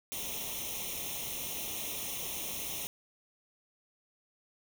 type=noise with comb filter; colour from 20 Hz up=white; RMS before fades=-38 dBFS; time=0.12-2.87 s; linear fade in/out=0 ms; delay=0.32 ms; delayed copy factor=+0.85; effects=none